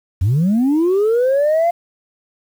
sine linear sweep, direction up, 82.41 to 698.5 Hz, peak -10 dBFS, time 0.21-1.71 s, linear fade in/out 10 ms, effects tanh soft clip ceiling -10 dBFS + 7-bit

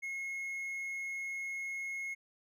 triangle tone, 2166 Hz, C#7, 41 cents flat, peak -35 dBFS, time 0.02-2.15 s, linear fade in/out 20 ms, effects none

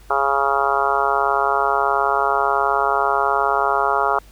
harmonic tone, 138.59 Hz, C#3, in tune, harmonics 3 / 4 / 5 / 6 / 7 / 8 / 9 / 10, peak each -25 / -28 / -23 / -23 / -24 / -24 / -23 / -24 dBFS, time 0.1-4.19 s, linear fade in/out 5 ms, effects added 50 Hz sine -43 dBFS peak until 4.31 s + pink hiss -51 dBFS RMS until 4.31 s

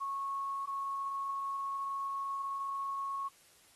sine tone, 1100 Hz, C#6, 14 cents flat, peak -34 dBFS, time 0-3.29 s, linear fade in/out 20 ms, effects white hiss -63 dBFS RMS until 3.75 s + AAC 32 kbps

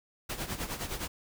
pink noise with tremolo, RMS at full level -34 dBFS, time 0.29-1.08 s, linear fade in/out 10 ms, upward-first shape sine, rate 9.7 Hz, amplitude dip 70%, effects none

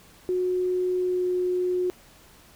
sine tone with pitch glide, 364.7 to 362.2 Hz, F#4 to F#4, -25 to -37 cents, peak -22 dBFS, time 0.29-1.9 s, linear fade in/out 0 ms, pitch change -12 cents, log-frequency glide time 0.99-1.26 s, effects pink hiss -53 dBFS RMS until 2.55 s

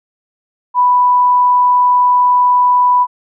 sine tone, 989 Hz, B5, 2 cents sharp, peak -7 dBFS, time 0.74-3.07 s, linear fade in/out 50 ms, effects none

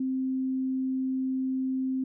sine tone, 261.6 Hz, C4, in tune, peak -26 dBFS, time 0-2.04 s, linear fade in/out 5 ms, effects none

